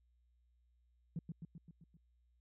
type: tone with echo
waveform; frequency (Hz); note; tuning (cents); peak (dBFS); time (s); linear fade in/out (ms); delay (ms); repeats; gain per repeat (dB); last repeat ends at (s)
sine; 164.81; E3; 0; -36; 1.16-1.19; 2; 130; 6; -4; 1.97
effects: tanh soft clip ceiling -34 dBFS + added 60 Hz sine -70 dBFS peak until 2.4 s